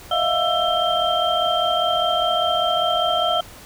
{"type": "tone cluster", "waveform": "sine", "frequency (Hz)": [625, 660, 705, 1330, 3161], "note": ["D#5", "E5", "F5", "E6", "G7"], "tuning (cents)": [8, 2, 16, 15, 14], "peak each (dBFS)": [-26, -27, -21, -24, -23], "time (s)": [0.11, 3.41], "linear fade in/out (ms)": 5, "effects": ["pink hiss -42 dBFS RMS until 3.65 s"]}